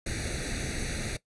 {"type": "noise with comb filter", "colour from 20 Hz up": "pink", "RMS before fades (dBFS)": -33, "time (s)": [0.06, 1.17], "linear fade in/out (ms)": 5, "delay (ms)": 0.48, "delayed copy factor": 0.9, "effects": ["noise-tail reverb RT60 0.1 s tail -17 dB re dry", "resampled to 24000 Hz"]}